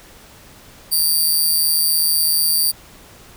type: tone with amplitude modulation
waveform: 5% pulse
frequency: 4699 Hz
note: D8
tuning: in tune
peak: -4 dBFS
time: 0.91-2.72 s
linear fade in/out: 20 ms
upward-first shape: sine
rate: 156 Hz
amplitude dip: 80%
effects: pink hiss -44 dBFS RMS until 3.36 s